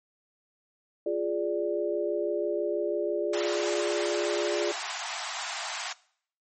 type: chord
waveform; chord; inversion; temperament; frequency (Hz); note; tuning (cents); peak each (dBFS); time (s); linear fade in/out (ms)
sine; D diminished; first; equal; 349.2 / 415.3 / 587.3; F4 / Ab4 / D5; 0 / 0 / 0; -30; 1.06-4.72; 5
type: high-pass noise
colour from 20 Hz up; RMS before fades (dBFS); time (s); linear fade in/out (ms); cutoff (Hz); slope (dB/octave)
pink; -34; 3.33-5.93; 5; 650; 96
effects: noise-tail reverb RT60 0.6 s tail -21 dB re dry + MP3 32 kbps